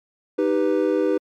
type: chord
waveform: triangle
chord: Eb augmented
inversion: none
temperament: equal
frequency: 311.1 / 392 / 493.9 Hz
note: Eb4 / G4 / B4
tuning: 0 / 0 / 0 cents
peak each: -20 dBFS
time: 0.38-1.18 s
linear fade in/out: 10 ms
effects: MP3 96 kbps